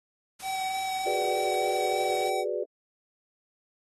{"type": "noise", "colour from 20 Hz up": "white", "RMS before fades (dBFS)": -44, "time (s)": [0.39, 2.3], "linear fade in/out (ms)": 10}
{"type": "tone with vibrato", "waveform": "square", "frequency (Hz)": 762, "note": "G5", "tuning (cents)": -49, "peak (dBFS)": -30, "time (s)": [0.42, 2.45], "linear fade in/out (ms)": 50, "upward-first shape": "sine", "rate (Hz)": 3.3, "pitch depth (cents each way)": 11}
{"type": "chord", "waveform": "sine", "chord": "G# half-diminished seventh", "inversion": "third", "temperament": "equal", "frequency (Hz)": [370, 415.3, 493.9, 587.3], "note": ["F#4", "G#4", "B4", "D5"], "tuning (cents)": [0, 0, 0, 0], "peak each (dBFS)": -33, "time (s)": [1.06, 2.64], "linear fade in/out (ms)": 5}
{"effects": ["AAC 32 kbps"]}